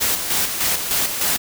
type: noise with tremolo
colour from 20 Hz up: white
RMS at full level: -19 dBFS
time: 0-1.38 s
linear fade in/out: 20 ms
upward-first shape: square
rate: 3.3 Hz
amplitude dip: 50%
effects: none